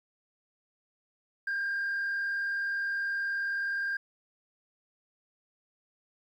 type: tone with frequency modulation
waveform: sine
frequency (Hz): 1600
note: G6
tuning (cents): +35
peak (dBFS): -27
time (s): 1.47-3.97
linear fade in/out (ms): 5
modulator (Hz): 39.7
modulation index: 0.6
effects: tanh soft clip ceiling -27 dBFS + 11-bit